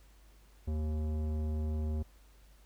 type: tone with tanh clipping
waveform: sine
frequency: 77.1 Hz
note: D#2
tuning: 15 cents flat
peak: -33 dBFS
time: 0.67-2.03 s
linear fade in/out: 10 ms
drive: 15 dB
effects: added 50 Hz sine -57 dBFS peak until 2.65 s + pink hiss -66 dBFS RMS until 2.65 s